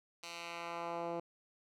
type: tone with band-pass filter sweep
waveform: 10% pulse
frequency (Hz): 170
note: F3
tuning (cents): -46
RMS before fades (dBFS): -42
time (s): 0.23-1.2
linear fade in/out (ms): 5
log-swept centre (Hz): 4400 to 460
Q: 0.93
effects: none